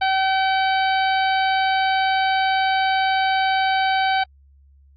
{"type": "harmonic tone", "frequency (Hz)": 766, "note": "G5", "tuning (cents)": -40, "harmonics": [1, 2, 3, 4, 5, 6], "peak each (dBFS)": [-18, -24, -28, -30, -32, -34], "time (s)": [0.01, 4.24], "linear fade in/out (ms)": 10, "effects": ["added 69 Hz sine -49 dBFS peak until 4.96 s", "AAC 64 kbps"]}